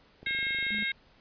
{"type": "click train", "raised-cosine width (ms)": 2, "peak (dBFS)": -34, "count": 16, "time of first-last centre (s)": [0.23, 0.825], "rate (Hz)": 25.2}
{"type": "harmonic tone", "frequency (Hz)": 537, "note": "C5", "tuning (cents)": 45, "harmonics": [3, 4, 5, 6, 7], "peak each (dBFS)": [-35, -30, -43, -44, -36], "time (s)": [0.26, 0.92], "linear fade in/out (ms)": 5}
{"type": "tone", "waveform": "sine", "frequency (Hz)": 209.8, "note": "G#3", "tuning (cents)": 18, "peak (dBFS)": -36, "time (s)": [0.71, 0.84], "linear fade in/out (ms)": 10}
{"effects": ["pink hiss -61 dBFS RMS until 1.2 s", "resampled to 11025 Hz"]}